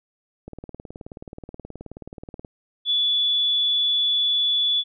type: click train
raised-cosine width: 2 ms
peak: -23 dBFS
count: 38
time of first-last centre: 0.48-2.448 s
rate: 18.8 Hz
type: tone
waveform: sine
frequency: 3439 Hz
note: A7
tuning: 40 cents flat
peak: -18 dBFS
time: 2.85-4.84 s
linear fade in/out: 50 ms
effects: none